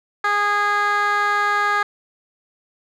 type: tone with band-pass filter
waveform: 15% pulse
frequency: 411.4 Hz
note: G#4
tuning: 16 cents flat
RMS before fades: -19 dBFS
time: 0.24-1.83 s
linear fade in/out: 5 ms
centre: 1500 Hz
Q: 1.8
effects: none